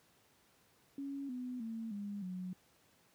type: tone with pitch steps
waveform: sine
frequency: 277.7 / 250.3 / 225.6 / 203.3 / 183.21 Hz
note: C#4 / B3 / A3 / G#3 / F#3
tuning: +3 / +23 / +44 / -37 / -17 cents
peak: -39 dBFS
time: 0.98-2.53 s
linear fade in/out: 2 ms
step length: 310 ms
effects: pink hiss -69 dBFS RMS until 3.14 s + high-pass 100 Hz 12 dB/octave